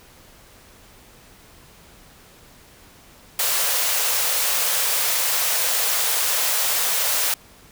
white high-pass noise, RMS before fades -21 dBFS, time 3.39-7.34 s, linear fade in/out 2 ms, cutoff 440 Hz, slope 96 dB/octave, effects pink hiss -49 dBFS RMS until 7.71 s

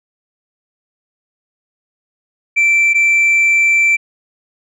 sine tone pair in turn, 2339 / 2339 Hz, D7 / D7, -8 / -8 cents, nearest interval unison, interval 0 cents, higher neither, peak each -6 dBFS, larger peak neither, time 2.56-2.94 / 2.94-3.97 s, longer second, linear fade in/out 20 ms, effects tanh soft clip ceiling -8 dBFS

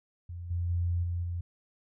sine tone with level steps, 86.9 Hz, F2, 8 cents flat, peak -37 / -28 / -26 / -29 / -31 dBFS, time 0.29-1.41 s, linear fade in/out 5 ms, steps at 0.5 / 0.69 / 1.03 / 1.23 s, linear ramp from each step 10 ms, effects none

